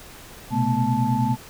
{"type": "tone cluster", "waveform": "sine", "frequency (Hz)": [120.9, 130.6, 216.5, 245.1, 875], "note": ["B2", "C3", "A3", "B3", "A5"], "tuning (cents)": [-36, -3, -28, -13, -10], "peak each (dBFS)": -25, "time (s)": [0.5, 1.37], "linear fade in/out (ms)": 50, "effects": ["pink hiss -43 dBFS RMS until 1.49 s"]}